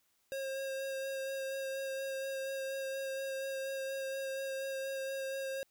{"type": "tone with vibrato", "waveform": "square", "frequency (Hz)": 538, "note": "C5", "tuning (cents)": 48, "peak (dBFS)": -37, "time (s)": [0.32, 5.63], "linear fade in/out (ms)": 0, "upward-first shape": "sine", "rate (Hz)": 4.2, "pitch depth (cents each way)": 14, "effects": ["white hiss -75 dBFS RMS until 5.7 s"]}